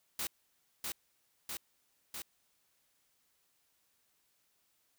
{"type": "noise with echo", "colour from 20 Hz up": "white", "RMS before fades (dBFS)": -37, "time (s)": [0.19, 0.27], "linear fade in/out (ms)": 2, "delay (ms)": 650, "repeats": 3, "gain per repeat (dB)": -2, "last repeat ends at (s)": 2.22, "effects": ["white hiss -75 dBFS RMS until 4.98 s"]}